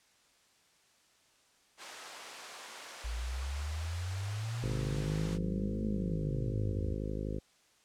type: high-pass noise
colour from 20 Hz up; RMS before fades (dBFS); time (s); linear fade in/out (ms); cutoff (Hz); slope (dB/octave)
pink; -47; 1.77-5.39; 50; 650; 12
type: exponential two-way sweep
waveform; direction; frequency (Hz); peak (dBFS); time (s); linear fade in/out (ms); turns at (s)
sine; up then down; 55 to 218.7 to 77.3; -34; 3.04-6.94; 10; 5.85
type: harmonic tone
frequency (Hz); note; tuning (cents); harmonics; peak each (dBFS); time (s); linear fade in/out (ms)
52.1; G#1; +6; 1 / 2 / 3 / 4 / 5 / 6 / 7 / 8 / 9 / 10; -38 / -41 / -43 / -44 / -45 / -46 / -46 / -47 / -48 / -48; 4.62-7.4; 20
effects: white hiss -67 dBFS RMS until 7.84 s + low-pass 8000 Hz 12 dB/octave